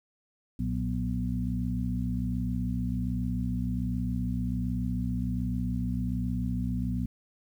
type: harmonic tone with a mistuned harmonic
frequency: 61.3 Hz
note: B1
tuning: 12 cents flat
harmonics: 1 / 2 / 3 / 4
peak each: -33 / -33 / -33 / -33 dBFS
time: 0.59-7.06 s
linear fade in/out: 5 ms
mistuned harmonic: 2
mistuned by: -81 cents
effects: 10-bit